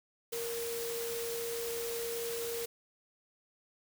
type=tone in noise; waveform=sine; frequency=466.2 Hz; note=A#4; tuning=in tune; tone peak=-36 dBFS; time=0.32-2.66 s; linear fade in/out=10 ms; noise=white; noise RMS=-41 dBFS; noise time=0.32-2.66 s; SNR=+2 dB; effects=none